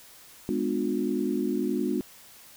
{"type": "chord", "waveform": "sine", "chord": "G# diminished seventh", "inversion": "none", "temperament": "just", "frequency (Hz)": [207.7, 249.2, 299, 358.8], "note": ["G#3", "B3", "D4", "F4"], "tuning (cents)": [0, 16, 31, 47], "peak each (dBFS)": [-31, -30, -30, -30], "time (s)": [0.49, 2.01], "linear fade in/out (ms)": 0, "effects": ["white hiss -51 dBFS RMS until 2.56 s"]}